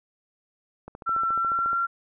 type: click train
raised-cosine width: 1 ms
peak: -25 dBFS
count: 13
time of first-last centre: 0.88-1.731 s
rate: 14.1 Hz
type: tone with pitch glide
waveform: sine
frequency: 1346 to 1372.7 Hz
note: E6 to F6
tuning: +36 to -30 cents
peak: -22 dBFS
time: 1.06-1.87 s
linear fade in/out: 20 ms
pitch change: +34 cents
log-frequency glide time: 1.32-1.75 s
effects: none